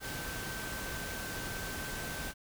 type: tone in noise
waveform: sine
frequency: 1549 Hz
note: G6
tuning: 21 cents flat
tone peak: -43 dBFS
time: 0-2.34 s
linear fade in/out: 50 ms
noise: pink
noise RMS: -40 dBFS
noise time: 0-2.34 s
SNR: -6 dB
effects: none